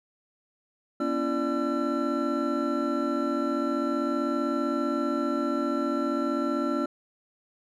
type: tone cluster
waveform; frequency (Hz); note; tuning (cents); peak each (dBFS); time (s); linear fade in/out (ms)
triangle; 241.9 / 282.3 / 337.6 / 591 / 1350; B3 / C#4 / E4 / D5 / E6; -36 / +32 / +41 / +11 / +41; -30 / -27 / -29 / -31 / -31; 1-6.86; 5
effects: none